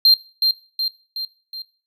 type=tone with echo; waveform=triangle; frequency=4176 Hz; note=C8; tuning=4 cents flat; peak=-8 dBFS; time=0.05-0.14 s; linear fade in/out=2 ms; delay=370 ms; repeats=4; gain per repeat=-5 dB; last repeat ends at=1.62 s; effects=noise-tail reverb RT60 0.4 s tail -17 dB re dry